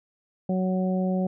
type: harmonic tone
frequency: 185.8 Hz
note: F#3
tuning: 7 cents sharp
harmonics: 1 / 2 / 3 / 4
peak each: -23 / -33 / -31 / -36 dBFS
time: 0.49-1.27 s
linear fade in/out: 5 ms
effects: none